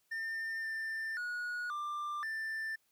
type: tone with pitch steps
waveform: triangle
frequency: 1803 / 1787 / 1454 / 1187 / 1776 Hz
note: A6 / A6 / F#6 / D6 / A6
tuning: +42 / +26 / -31 / +18 / +16 cents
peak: -34 dBFS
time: 0.11-2.76 s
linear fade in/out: 10 ms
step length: 530 ms
effects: white hiss -75 dBFS RMS until 2.91 s